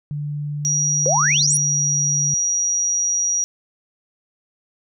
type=tone with pitch glide; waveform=sine; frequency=146.83 to 144.22 Hz; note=D3 to D3; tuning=0 to -31 cents; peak=-23 dBFS; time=0.11-2.34 s; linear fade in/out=0 ms; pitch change=-31 cents; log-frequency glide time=0.96-1.88 s
type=tone; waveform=sine; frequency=5760 Hz; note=F#8; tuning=47 cents flat; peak=-17 dBFS; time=0.65-3.44 s; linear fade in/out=0 ms
type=exponential sweep; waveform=sine; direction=up; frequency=480 to 10548 Hz; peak=-17 dBFS; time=1.06-1.57 s; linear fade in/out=0 ms
effects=none